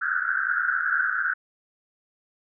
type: band-pass noise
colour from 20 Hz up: pink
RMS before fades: -25 dBFS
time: 0.01-1.34 s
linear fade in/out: 10 ms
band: 1400 to 1600 Hz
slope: 96 dB/octave
effects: none